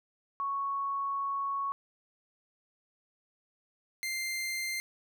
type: tone pair in turn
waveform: sine / sawtooth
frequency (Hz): 1108.7 / 2093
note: C#6 / C7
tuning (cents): 0 / 0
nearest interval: major seventh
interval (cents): 1100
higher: second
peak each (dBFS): -30 / -29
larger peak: second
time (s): 0.4-1.72 / 4.03-4.8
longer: first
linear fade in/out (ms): 0
effects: none